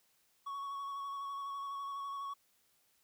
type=tone with vibrato; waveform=triangle; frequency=1113 Hz; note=C#6; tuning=7 cents sharp; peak=-37 dBFS; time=0.46-2.34 s; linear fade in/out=10 ms; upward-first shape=square; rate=12 Hz; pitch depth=15 cents each way; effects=white hiss -73 dBFS RMS until 3.03 s